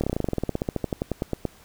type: slowing click train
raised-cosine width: 2 ms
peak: -11 dBFS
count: 24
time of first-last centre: 0.01-1.453 s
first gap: 27 ms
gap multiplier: 1.07
effects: pink hiss -53 dBFS RMS until 1.64 s